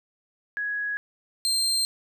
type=tone pair in turn; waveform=sine / 30% pulse; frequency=1669 / 4169 Hz; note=G#6 / C8; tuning=+8 / -7 cents; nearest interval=octave + major third; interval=1585 cents; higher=second; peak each=-26 / -19 dBFS; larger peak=second; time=0.57-0.97 / 1.45-1.85 s; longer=neither; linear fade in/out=0 ms; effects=none